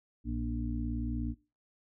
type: harmonic tone with a mistuned harmonic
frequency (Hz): 59.3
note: A#1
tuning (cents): +30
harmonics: 1 / 2 / 4 / 5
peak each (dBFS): -35 / -40 / -37 / -39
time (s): 0.24-1.35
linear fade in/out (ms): 50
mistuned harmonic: 2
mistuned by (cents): -27
effects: noise-tail reverb RT60 0.3 s tail -19 dB re dry